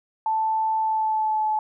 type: tone with pitch glide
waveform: sine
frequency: 880 to 861.4 Hz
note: A5 to A5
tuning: 0 to -37 cents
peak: -20 dBFS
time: 0.26-1.59 s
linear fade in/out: 2 ms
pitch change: -37 cents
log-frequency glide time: 0.79-1.48 s
effects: none